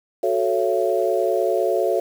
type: chord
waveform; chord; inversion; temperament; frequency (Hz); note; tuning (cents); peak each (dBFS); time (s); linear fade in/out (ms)
sine; F# minor seventh; none; equal with one note detuned; 370 / 440 / 554.4 / 673.9; F#4 / A4 / C#5 / E5; 0 / 0 / 0 / +38; -23; 0.23-2; 5
effects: 7-bit